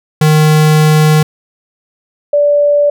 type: tone pair in turn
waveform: square / sine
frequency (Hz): 154.1 / 581.8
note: D#3 / D5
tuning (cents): -16 / -16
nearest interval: octave + major seventh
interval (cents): 2300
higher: second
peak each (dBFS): -6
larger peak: neither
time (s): 0.21-1.23 / 2.33-2.9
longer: first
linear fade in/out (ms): 5
effects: none